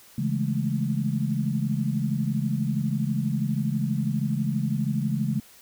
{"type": "chord", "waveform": "sine", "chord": "A major seventh", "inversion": "first", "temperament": "equal", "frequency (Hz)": [138.59, 164.81, 207.7, 220], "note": ["C#3", "E3", "G#3", "A3"], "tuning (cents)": [0, 0, 0, 0], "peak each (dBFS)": [-27, -30, -28, -30], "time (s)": [0.18, 5.4], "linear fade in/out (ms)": 5, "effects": ["white hiss -52 dBFS RMS until 5.61 s"]}